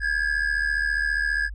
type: ring-modulated tone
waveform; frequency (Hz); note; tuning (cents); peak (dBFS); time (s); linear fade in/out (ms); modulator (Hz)
triangle; 1662; G#6; +1; -17; 0-1.5; 50; 37.4
effects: added 50 Hz sine -32 dBFS peak until 1.54 s + resampled to 24000 Hz